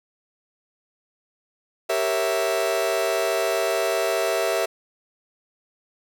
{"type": "chord", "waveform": "40% pulse", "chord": "G diminished seventh", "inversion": "none", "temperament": "equal", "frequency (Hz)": [392, 466.2, 554.4, 659.3], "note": ["G4", "Bb4", "Db5", "Fb5"], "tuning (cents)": [0, 0, 0, 0], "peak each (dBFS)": [-27, -27, -28, -23], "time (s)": [1.89, 4.66], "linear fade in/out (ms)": 10, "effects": []}